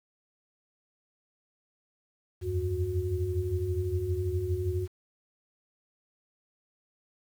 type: tone cluster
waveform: sine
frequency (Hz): 82.8 / 88 / 95.1 / 365.3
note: E2 / F2 / F#2 / F#4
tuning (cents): +8 / +14 / +48 / -22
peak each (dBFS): -33 / -38 / -31 / -32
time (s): 2.41-4.88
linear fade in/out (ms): 50
effects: 9-bit